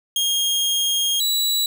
sawtooth tone pair in turn, 3244 / 3926 Hz, G#7 / B7, -41 / -11 cents, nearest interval minor third, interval 330 cents, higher second, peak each -15 dBFS, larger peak neither, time 0.16-1.2 / 1.2-1.66 s, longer first, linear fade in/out 2 ms, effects none

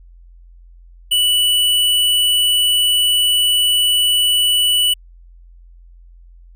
sine tone with hard clipping, 2960 Hz, F#7, in tune, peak -13 dBFS, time 1.11-4.94 s, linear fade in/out 10 ms, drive 18 dB, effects added 43 Hz sine -40 dBFS peak until 6.55 s

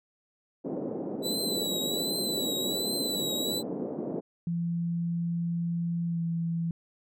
white band-pass noise, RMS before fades -34 dBFS, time 0.64-4.21 s, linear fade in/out 20 ms, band 180 to 480 Hz, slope 24 dB/octave
sawtooth tone with vibrato, 3951 Hz, B7, in tune, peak -27 dBFS, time 1.22-3.63 s, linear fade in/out 50 ms, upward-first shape triangle, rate 1.3 Hz, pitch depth 65 cents each way
sine tone with pitch glide, 170 to 167.18 Hz, F3 to E3, -46 to +25 cents, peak -27 dBFS, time 4.47-6.71 s, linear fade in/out 2 ms, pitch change -29 cents, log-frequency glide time 6.07-6.21 s
effects none

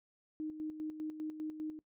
sine tone with tremolo, 309.7 Hz, D#4, 8 cents flat, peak -36 dBFS, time 0.4-1.79 s, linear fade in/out 0 ms, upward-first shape square, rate 5 Hz, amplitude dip 60%, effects noise-tail reverb RT60 0.1 s tail -20 dB re dry

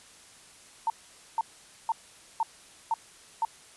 sine tone bursts, 905 Hz, A5, 48 cents sharp, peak -23 dBFS, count 6, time 0.87-3.45 s, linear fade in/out 2 ms, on 30 ms, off 480 ms, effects white hiss -53 dBFS RMS until 3.76 s + resampled to 24000 Hz

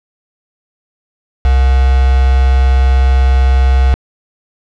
sine tone with quantisation, 65.41 Hz, C2, in tune, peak -6 dBFS, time 1.45-3.94 s, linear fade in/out 0 ms, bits 3, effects low-pass 4000 Hz 12 dB/octave

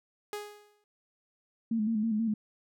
sawtooth tone with exponential decay, 415.3 Hz, G#4, in tune, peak -29 dBFS, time 0.33-0.84 s, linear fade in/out 1 ms, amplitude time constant 110 ms
sine tone with vibrato, 220 Hz, A3, in tune, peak -26 dBFS, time 1.71-2.34 s, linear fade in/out 5 ms, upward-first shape square, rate 6.2 Hz, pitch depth 58 cents each way
effects none

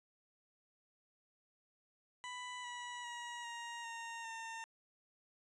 20% pulse tone with pitch steps, 992 / 974.4 / 957.1 / 940.1 / 923.4 / 907 Hz, B5 / B5 / A#5 / A#5 / A#5 / A#5, +7 / -24 / +45 / +14 / -17 / -48 cents, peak -39 dBFS, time 2.24-4.64 s, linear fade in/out 0 ms, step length 400 ms, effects resampled to 22050 Hz

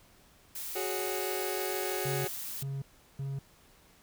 blue noise, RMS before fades -39 dBFS, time 0.55-2.63 s, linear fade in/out 5 ms
sawtooth chord, F# suspended second, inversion none, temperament just, 370 / 416.2 / 555 Hz, F#4 / G#4 / C#5, 0 / +4 / +2 cents, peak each -31 / -33 / -36 dBFS, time 0.75-2.28 s, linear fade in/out 10 ms
triangle tone bursts, 137.2 Hz, C#3, 17 cents flat, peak -31 dBFS, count 3, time 2.05-3.39 s, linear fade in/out 5 ms, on 200 ms, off 370 ms
effects pink hiss -61 dBFS RMS until 4.02 s

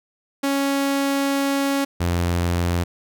sawtooth tone pair in turn, 277.2 / 86.86 Hz, C#4 / F2, 0 / -9 cents, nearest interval octave + minor sixth, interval 2009 cents, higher first, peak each -15 dBFS, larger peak neither, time 0.43-1.85 / 2-2.84 s, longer first, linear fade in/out 10 ms, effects none

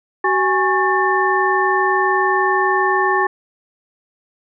sine tone cluster, 378.6 / 827 / 1100 / 1784 Hz, F#4 / G#5 / C#6 / A6, +40 / -8 / -14 / +23 cents, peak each -19 dBFS, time 0.24-3.27 s, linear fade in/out 5 ms, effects none

